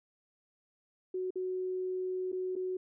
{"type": "tone with dropouts", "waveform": "sine", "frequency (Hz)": 370, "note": "F#4", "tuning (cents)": 0, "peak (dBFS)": -32, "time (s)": [1.14, 2.77], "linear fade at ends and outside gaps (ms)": 5, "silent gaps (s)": [[1.306, 1.356], [2.319, 2.327], [2.555, 2.562]], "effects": []}